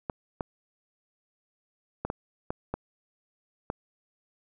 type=clicks; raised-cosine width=1 ms; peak=-16 dBFS; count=7; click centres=0.098 / 0.408 / 2.05 / 2.101 / 2.505 / 2.74 / 3.701 s; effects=none